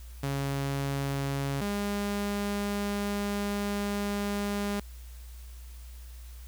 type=tone pair in turn; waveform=sawtooth; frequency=138.59 / 203.3 Hz; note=C#3 / G#3; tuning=0 / -37 cents; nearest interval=perfect fifth; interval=663 cents; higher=second; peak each=-25 dBFS; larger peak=neither; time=0.23-1.61 / 1.61-4.8 s; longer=second; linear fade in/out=5 ms; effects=added 60 Hz sine -42 dBFS peak until 6.47 s + white hiss -56 dBFS RMS until 6.47 s